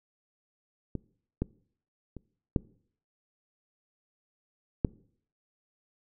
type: clicks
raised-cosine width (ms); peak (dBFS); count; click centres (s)
3; -20 / -15 / -28 / -11 / -10; 5; 0.953 / 1.42 / 2.167 / 2.562 / 4.848
effects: noise-tail reverb RT60 0.6 s tail -23 dB re dry